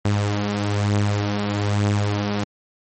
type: beating tone pair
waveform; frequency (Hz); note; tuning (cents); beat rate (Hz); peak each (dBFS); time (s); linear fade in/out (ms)
sawtooth; 101.9 / 103; G#2 / G#2; -32 / -14; 1.1; -21 / -16; 0.05-2.44; 5
effects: MP3 32 kbps